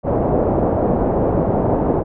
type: low-pass noise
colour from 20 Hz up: white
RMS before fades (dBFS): -17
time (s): 0.03-2.04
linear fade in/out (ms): 50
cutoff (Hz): 690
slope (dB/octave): 24
effects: none